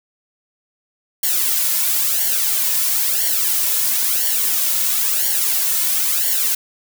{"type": "noise with flanger", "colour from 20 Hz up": "blue", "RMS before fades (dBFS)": -18, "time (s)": [1.23, 6.55], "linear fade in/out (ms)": 5, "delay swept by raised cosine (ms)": [0.79, 2.59], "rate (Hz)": 0.99, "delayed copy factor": -0.85, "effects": []}